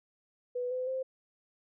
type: tone with pitch steps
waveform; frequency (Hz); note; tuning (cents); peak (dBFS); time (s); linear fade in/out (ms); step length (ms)
sine; 493.9 / 508.1 / 522.7; B4 / B4 / C5; 0 / +49 / -2; -31; 0.55-1.03; 10; 160
effects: none